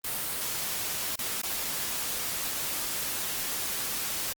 white noise with dropouts, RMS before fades -32 dBFS, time 0.04-4.33 s, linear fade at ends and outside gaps 5 ms, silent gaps 1.158-1.188 / 1.418-1.432 s, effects Opus 32 kbps

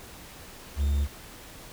triangle tone with quantisation, 71 Hz, C#2, 42 cents sharp, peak -20 dBFS, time 0.76-1.08 s, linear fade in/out 50 ms, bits 8, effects pink hiss -46 dBFS RMS until 1.72 s

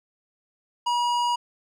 sine tone with hard clipping, 962 Hz, B5, 46 cents flat, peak -23 dBFS, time 0.86-1.36 s, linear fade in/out 10 ms, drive 13 dB, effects none

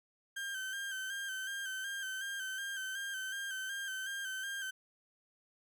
35% pulse tone with vibrato, 1569 Hz, G6, 1 cent sharp, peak -36 dBFS, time 0.36-4.71 s, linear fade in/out 10 ms, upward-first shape square, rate 2.7 Hz, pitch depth 35 cents each way, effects none

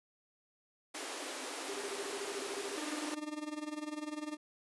pink high-pass noise, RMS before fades -42 dBFS, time 0.94-3.15 s, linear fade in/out 10 ms, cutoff 260 Hz, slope 96 dB/octave
triangle tone bursts, 400 Hz, G4, 35 cents sharp, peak -37 dBFS, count 15, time 1.69-2.76 s, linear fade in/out 2 ms, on 48 ms, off 25 ms
40% pulse tone with tremolo, 301.8 Hz, D4, 47 cents sharp, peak -35 dBFS, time 2.77-4.37 s, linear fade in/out 10 ms, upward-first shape sine, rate 20 Hz, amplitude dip 80%
effects resampled to 24000 Hz

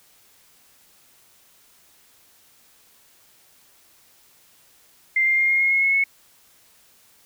sine tone with pitch steps, 2093 / 2108 / 2122 / 2137 / 2152 / 2167 / 2182 / 2197 Hz, C7 / C7 / C7 / C7 / C7 / C#7 / C#7 / C#7, 0 / +12 / +24 / +36 / +48 / -40 / -28 / -16 cents, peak -16 dBFS, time 5.16-6.04 s, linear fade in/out 5 ms, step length 110 ms, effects white hiss -56 dBFS RMS until 7.25 s

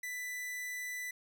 45% pulse tone, 1987 Hz, B6, 10 cents sharp, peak -38 dBFS, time 0.03-1.11 s, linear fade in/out 5 ms, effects none

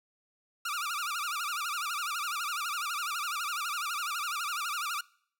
sawtooth tone with vibrato, 1285 Hz, E6, 45 cents flat, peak -28 dBFS, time 0.65-5.01 s, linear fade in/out 5 ms, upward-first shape sine, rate 12 Hz, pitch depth 190 cents each way, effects noise-tail reverb RT60 0.6 s tail -23 dB re dry

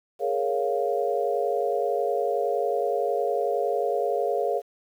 sine chord, Bb minor seventh, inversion third, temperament equal, 415.3 / 466.2 / 554.4 / 698.5 Hz, Ab4 / Bb4 / Db5 / F5, 0 / 0 / 0 / 0 cents, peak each -28 dBFS, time 0.19-4.62 s, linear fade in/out 50 ms, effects 9-bit

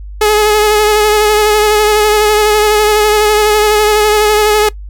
sawtooth tone with vibrato, 423.3 Hz, G#4, 33 cents sharp, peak -3 dBFS, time 0.21-4.69 s, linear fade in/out 5 ms, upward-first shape sine, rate 12 Hz, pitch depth 26 cents each way, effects noise-tail reverb RT60 0.1 s tail -20 dB re dry + added 50 Hz sine -24 dBFS peak until 4.89 s

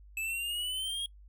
square exponential sweep, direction up, 2603 to 3293 Hz, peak -33 dBFS, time 0.17-1.06 s, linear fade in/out 2 ms, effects noise-tail reverb RT60 0.1 s tail -23 dB re dry + added 50 Hz sine -51 dBFS peak until 1.28 s

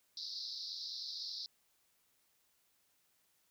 pink band-pass noise, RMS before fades -44 dBFS, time 0.17-1.46 s, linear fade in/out 2 ms, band 3900 to 5300 Hz, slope 96 dB/octave, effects white hiss -75 dBFS RMS until 3.5 s

